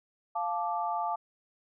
sine chord, D minor, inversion first, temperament equal with one note detuned, 698.5 / 873.4 / 1174.7 Hz, F5 / A5 / D6, 0 / -13 / 0 cents, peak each -33 / -32 / -35 dBFS, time 0.35-1.16 s, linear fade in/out 10 ms, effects none

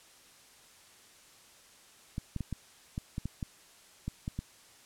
clicks, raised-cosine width 5 ms, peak -22 dBFS, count 11, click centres 2.181 / 2.363 / 2.407 / 2.527 / 2.979 / 3.181 / 3.256 / 3.428 / 4.08 / 4.279 / 4.39 s, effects white hiss -58 dBFS RMS until 4.85 s + low-pass 10000 Hz 12 dB/octave

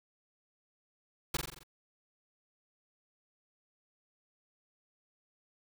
pink noise with echo, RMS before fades -32 dBFS, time 1.34-1.37 s, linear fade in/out 5 ms, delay 44 ms, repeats 6, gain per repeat -4 dB, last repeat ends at 1.634 s, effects none

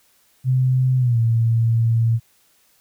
sine tone with pitch glide, 128.8 to 114.75 Hz, C3 to A#2, -27 to -27 cents, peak -14 dBFS, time 0.44-2.2 s, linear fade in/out 50 ms, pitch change -200 cents, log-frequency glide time 0.98-1.19 s, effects white hiss -59 dBFS RMS until 2.8 s

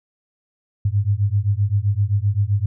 sine beating tone pair, 98 / 105.7 Hz, G2 / G#2, 0 / +31 cents, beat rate 7.7 Hz, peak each -19 dBFS, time 0.85-2.66 s, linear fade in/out 5 ms, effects none

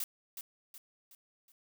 blue noise with echo, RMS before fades -36 dBFS, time 0-0.04 s, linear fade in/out 2 ms, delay 370 ms, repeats 4, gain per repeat -7 dB, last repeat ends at 1.52 s, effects none

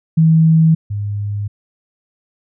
sine tone pair in turn, 161.1 / 102.62 Hz, E3 / G#2, -39 / -20 cents, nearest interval minor sixth, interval 781 cents, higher first, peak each -7 / -18 dBFS, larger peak first, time 0.17-0.75 / 0.9-1.48 s, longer neither, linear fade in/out 10 ms, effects none

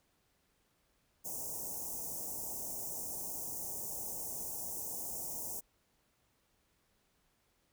white band-stop noise, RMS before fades -41 dBFS, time 1.24-5.61 s, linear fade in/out 20 ms, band 910 to 5900 Hz, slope 48 dB/octave, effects pink hiss -75 dBFS RMS until 7.72 s

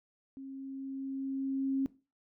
sine tone with level ramp, 269.5 Hz, C#4, 49 cents flat, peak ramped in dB -42 to -27 dBFS, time 0.37-1.86 s, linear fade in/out 0 ms, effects noise-tail reverb RT60 0.3 s tail -18 dB re dry

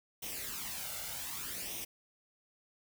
white noise with flanger, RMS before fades -41 dBFS, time 0.22-1.85 s, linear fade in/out 10 ms, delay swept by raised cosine 0.33 to 1.43 ms, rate 0.65 Hz, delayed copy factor +0.65, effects none

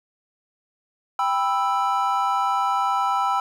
triangle chord, E minor, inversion first, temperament just, 791.1 / 988.9 / 1318.5 Hz, G5 / B5 / E6, +16 / +2 / 0 cents, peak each -22 dBFS, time 1.19-3.4 s, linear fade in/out 2 ms, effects 9-bit

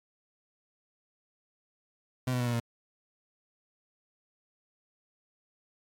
30% pulse tone with pitch steps, 127.3 / 124.68 / 122.11 / 119.6 / 117.14 Hz, C3 / B2 / B2 / A#2 / A#2, -47 / +17 / -19 / +45 / +9 cents, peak -25 dBFS, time 2.27-2.6 s, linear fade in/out 5 ms, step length 66 ms, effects AAC 64 kbps

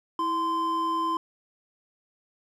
triangle tone pair together, 328.1 / 1035 Hz, E4 / C6, -8 / -19 cents, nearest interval octave + minor sixth, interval 1989 cents, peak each -30 / -23 dBFS, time 0.19-1.17 s, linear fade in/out 2 ms, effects none

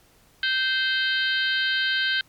harmonic tone with a mistuned harmonic, 520 Hz, C5, 11 cents flat, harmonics 3 / 4 / 5 / 6 / 7 / 8 / 9, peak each -23 / -35 / -36 / -27 / -31 / -32 / -37 dBFS, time 0.43-2.21 s, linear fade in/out 2 ms, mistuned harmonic 7, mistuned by +44 cents, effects pink hiss -58 dBFS RMS until 2.28 s + MP3 96 kbps

